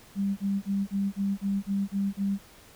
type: tone bursts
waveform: sine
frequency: 198 Hz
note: G3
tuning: 18 cents sharp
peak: -24 dBFS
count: 9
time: 0.15-2.386 s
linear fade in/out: 50 ms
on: 220 ms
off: 32 ms
effects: pink hiss -53 dBFS RMS until 2.75 s